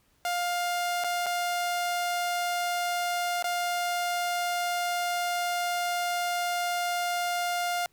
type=tone with dropouts; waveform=sawtooth; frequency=704 Hz; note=F5; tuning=14 cents sharp; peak=-23 dBFS; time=0.25-7.86 s; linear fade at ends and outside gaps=1 ms; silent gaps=1.039-1.044 / 1.261-1.265 / 3.425-3.442 s; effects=pink hiss -67 dBFS RMS until 7.92 s